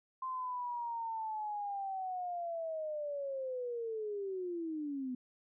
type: linear sweep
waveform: sine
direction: down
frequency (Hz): 1046.5 to 246.9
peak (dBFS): -36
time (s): 0.22-5.15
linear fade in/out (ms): 5
effects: none